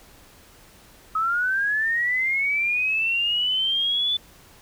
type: linear sweep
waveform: sine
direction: up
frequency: 1269 to 3500 Hz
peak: -20 dBFS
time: 1.15-4.17 s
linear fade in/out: 5 ms
effects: pink hiss -51 dBFS RMS until 4.61 s